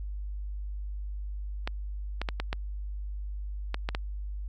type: clicks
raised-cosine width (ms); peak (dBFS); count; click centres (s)
0.3; -15; 8; 1.675 / 2.216 / 2.288 / 2.4 / 2.529 / 3.744 / 3.889 / 3.949
effects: added 50 Hz sine -33 dBFS peak until 4.48 s